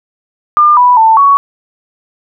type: tone with pitch steps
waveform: sine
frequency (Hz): 1201 / 986 / 890 / 1119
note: D6 / B5 / A5 / C#6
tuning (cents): +38 / -3 / +20 / +16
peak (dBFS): -3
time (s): 0.57-1.37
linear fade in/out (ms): 0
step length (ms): 200
effects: none